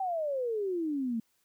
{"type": "exponential sweep", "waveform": "sine", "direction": "down", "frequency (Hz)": [784, 220], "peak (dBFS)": -29, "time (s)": [0, 1.2], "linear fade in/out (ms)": 5, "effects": ["white hiss -73 dBFS RMS until 1.44 s"]}